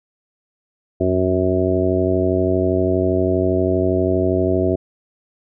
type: harmonic tone with a mistuned harmonic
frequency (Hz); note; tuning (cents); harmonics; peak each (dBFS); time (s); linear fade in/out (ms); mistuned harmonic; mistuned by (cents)
92.5; F#2; 0; 1 / 2 / 3 / 4 / 5 / 6 / 7; -22 / -26 / -22 / -19 / -27 / -28 / -22; 1-4.76; 10; 1; -87
effects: none